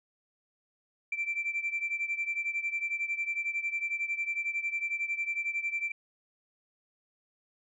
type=beating tone pair; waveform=sine; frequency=2341 / 2352 Hz; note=D7 / D7; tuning=-6 / +2 cents; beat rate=11 Hz; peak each=-31 / -34 dBFS; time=1.12-5.92 s; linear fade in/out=5 ms; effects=tanh soft clip ceiling -24 dBFS